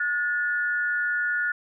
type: tone pair together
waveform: sine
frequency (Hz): 1445 / 1747.3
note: F#6 / A6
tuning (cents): -41 / -13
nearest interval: minor third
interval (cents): 328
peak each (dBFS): -24 / -28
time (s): 0-1.52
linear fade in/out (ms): 5
effects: none